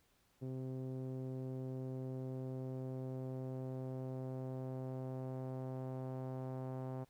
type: tone with low-pass filter sweep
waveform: sawtooth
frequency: 130 Hz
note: C3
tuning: 11 cents flat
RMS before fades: -43 dBFS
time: 0.41-7.05 s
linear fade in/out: 20 ms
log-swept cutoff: 400 to 790 Hz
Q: 1.4
effects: pink hiss -74 dBFS RMS until 7.09 s